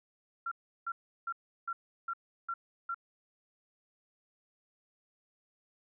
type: tone bursts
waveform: sine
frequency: 1368 Hz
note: F6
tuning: 36 cents flat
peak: -33 dBFS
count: 7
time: 0.46-2.945 s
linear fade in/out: 5 ms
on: 55 ms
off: 350 ms
effects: none